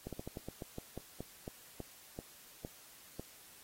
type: slowing click train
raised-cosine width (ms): 2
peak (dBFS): -28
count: 15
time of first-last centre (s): 0.07-3.196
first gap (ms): 57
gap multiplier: 1.19
effects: white hiss -58 dBFS RMS until 3.63 s + AAC 48 kbps